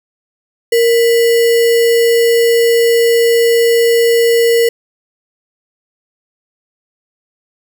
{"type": "tone with sample-and-hold", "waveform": "sine", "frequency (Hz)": 465.3, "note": "A#4", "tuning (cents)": -3, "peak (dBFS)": -7, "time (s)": [0.72, 4.69], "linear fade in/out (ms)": 5, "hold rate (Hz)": 2450, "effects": []}